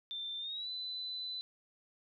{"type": "tone with pitch glide", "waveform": "sine", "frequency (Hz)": [3569, 4006], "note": ["A7", "B7"], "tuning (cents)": [24, 24], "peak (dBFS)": -38, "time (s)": [0.11, 1.41], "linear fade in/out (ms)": 0, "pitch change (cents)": 200, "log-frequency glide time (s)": [0.39, 0.69], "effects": []}